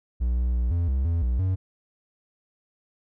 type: tone with pitch steps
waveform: triangle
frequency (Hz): 60.3 / 61.2 / 60.2 / 85.6 / 66.1 / 84.1 / 61.1 / 93.6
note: B1 / B1 / B1 / F2 / C2 / E2 / B1 / F#2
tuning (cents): -41 / -15 / -44 / -34 / +18 / +35 / -18 / +20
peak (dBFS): -19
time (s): 0.2-1.56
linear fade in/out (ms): 20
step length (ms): 170
effects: none